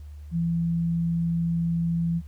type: tone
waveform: sine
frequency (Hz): 167.9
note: E3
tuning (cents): +32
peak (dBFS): -22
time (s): 0.31-2.22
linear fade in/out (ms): 50
effects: added 74 Hz sine -38 dBFS peak until 2.27 s + pink hiss -63 dBFS RMS until 2.27 s